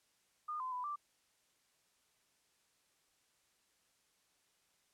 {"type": "tone with pitch steps", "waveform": "sine", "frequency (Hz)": [1219, 1025, 996, 1175], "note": ["D#6", "C6", "B5", "D6"], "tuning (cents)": [-36, -36, 14, 1], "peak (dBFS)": -38, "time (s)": [0.48, 0.96], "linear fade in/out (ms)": 10, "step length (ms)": 120, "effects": ["white hiss -75 dBFS RMS until 4.93 s", "low-pass 10000 Hz 12 dB/octave"]}